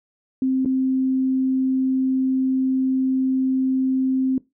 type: tone with dropouts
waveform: sine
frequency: 261.9 Hz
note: C4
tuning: 2 cents sharp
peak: -17 dBFS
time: 0.42-4.38 s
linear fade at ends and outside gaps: 2 ms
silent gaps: 0.649-0.658 s
effects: noise-tail reverb RT60 0.2 s tail -20 dB re dry